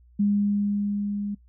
sine tone with level ramp, 204 Hz, G#3, 31 cents flat, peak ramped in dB -18 to -27 dBFS, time 0.19-1.35 s, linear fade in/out 10 ms, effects noise-tail reverb RT60 0.1 s tail -21 dB re dry + added 60 Hz sine -52 dBFS peak until 1.48 s

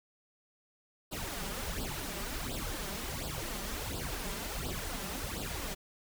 pink noise with flanger, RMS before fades -38 dBFS, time 1.11-5.75 s, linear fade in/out 20 ms, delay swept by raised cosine 0.23 to 5.13 ms, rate 1.4 Hz, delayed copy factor +0.8, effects none

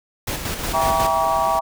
pink noise with tremolo, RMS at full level -25 dBFS, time 0.27-1.07 s, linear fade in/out 5 ms, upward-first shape square, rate 5.5 Hz, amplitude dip 45%
pink noise, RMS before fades -32 dBFS, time 0.59-1.59 s, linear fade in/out 0 ms
sine chord, E diminished seventh, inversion none, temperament just, 659.3 / 791.1 / 949.3 / 1139.2 Hz, E5 / G5 / Bb5 / Db6, 0 / +16 / +31 / +47 cents, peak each -22 dBFS, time 0.73-1.61 s, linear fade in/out 20 ms
effects none

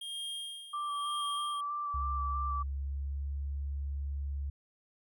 square tone with tremolo, 3225 Hz, G7, 48 cents sharp, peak -37 dBFS, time 0.01-1.61 s, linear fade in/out 5 ms, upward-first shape sine, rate 1 Hz, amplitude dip 75%
sine tone with vibrato, 1168 Hz, D6, 10 cents flat, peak -33 dBFS, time 0.73-2.63 s, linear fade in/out 10 ms, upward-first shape square, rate 3.1 Hz, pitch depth 13 cents each way
sine tone with pitch glide, 68.3 to 70.18 Hz, C#2 to C#2, -25 to +22 cents, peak -33 dBFS, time 1.94-4.5 s, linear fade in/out 5 ms, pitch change +47 cents, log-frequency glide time 2.44-3.3 s
effects none

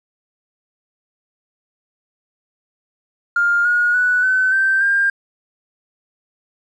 triangle tone with pitch steps, 1405 / 1442 / 1480 / 1518.9 / 1558.9 / 1600 Hz, F6 / F#6 / F#6 / F#6 / G6 / G6, +10 / -45 / 0 / +45 / -10 / +35 cents, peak -9 dBFS, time 3.36-5.1 s, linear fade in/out 5 ms, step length 290 ms, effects tanh soft clip ceiling -11 dBFS + resampled to 22050 Hz

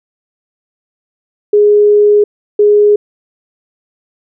sine tone pair in turn, 415.3 / 415.3 Hz, G#4 / G#4, 0 / 0 cents, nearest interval unison, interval 0 cents, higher neither, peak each -4 dBFS, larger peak neither, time 1.53-2.24 / 2.59-2.96 s, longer first, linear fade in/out 5 ms, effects none

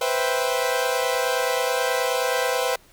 sawtooth chord, C major seventh, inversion third, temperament equal, 493.9 / 523.3 / 659.3 / 784 Hz, B4 / C5 / E5 / G5, 0 / 0 / 0 / 0 cents, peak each -21 / -22 / -25 / -25 dBFS, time 0.01-2.76 s, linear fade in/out 5 ms, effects pink hiss -54 dBFS RMS until 2.92 s

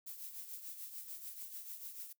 violet noise with tremolo, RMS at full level -45 dBFS, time 0.06-2.13 s, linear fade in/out 10 ms, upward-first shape triangle, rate 6.8 Hz, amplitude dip 65%, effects noise-tail reverb RT60 0.1 s tail -20 dB re dry

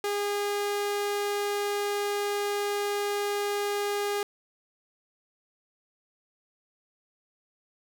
sawtooth tone, 408.4 Hz, G#4, 29 cents flat, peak -23 dBFS, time 0.04-4.23 s, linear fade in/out 2 ms, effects none

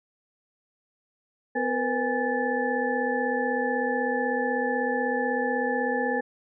sine tone cluster, 251.4 / 467.9 / 504 / 822 / 1744 Hz, B3 / A#4 / B4 / G#5 / A6, +31 / +6 / +35 / -18 / -16 cents, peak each -30 dBFS, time 1.55-6.21 s, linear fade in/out 10 ms, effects none

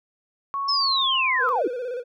sine tone with pitch glide, 1108.7 to 1028.5 Hz, C#6 to C6, 0 to -30 cents, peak -24 dBFS, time 0.54-1.49 s, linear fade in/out 0 ms, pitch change -130 cents, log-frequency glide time 0.75-1.35 s
sine linear sweep, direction down, 5340 to 274.6 Hz, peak -20 dBFS, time 0.68-1.68 s, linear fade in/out 10 ms
triangle tone with vibrato, 493.9 Hz, B4, in tune, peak -25 dBFS, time 1.38-2.04 s, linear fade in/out 50 ms, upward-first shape square, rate 17 Hz, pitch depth 60 cents each way
effects none

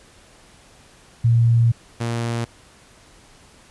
sine / sawtooth tone pair in turn, 116.54 / 117.01 Hz, A#2 / A#2, 0 / +7 cents, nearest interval unison, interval 7 cents, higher second, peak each -12 / -18 dBFS, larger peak first, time 1.24-1.72 / 2-2.45 s, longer first, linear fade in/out 10 ms, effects pink hiss -50 dBFS RMS until 3.7 s + resampled to 24000 Hz

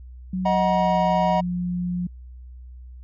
sine tone with pitch glide, 185 to 177.67 Hz, F#3 to F3, 0 to +30 cents, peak -23 dBFS, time 0.33-2.07 s, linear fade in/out 5 ms, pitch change -70 cents, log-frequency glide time 0.57-1 s
triangle chord, D# minor, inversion none, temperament equal with one note detuned, 622.3 / 740 / 954.1 Hz, D#5 / F#5 / A#5, 0 / 0 / +40 cents, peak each -21 dBFS, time 0.45-1.41 s, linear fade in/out 10 ms
effects added 62 Hz sine -38 dBFS peak until 3.03 s + resampled to 16000 Hz

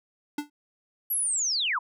square tone with exponential decay, 293.7 Hz, D4, in tune, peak -25 dBFS, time 0.38-0.5 s, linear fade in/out 5 ms, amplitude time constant 24 ms
sine linear sweep, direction down, 11840 to 885 Hz, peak -24 dBFS, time 1.1-1.79 s, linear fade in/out 10 ms
effects none

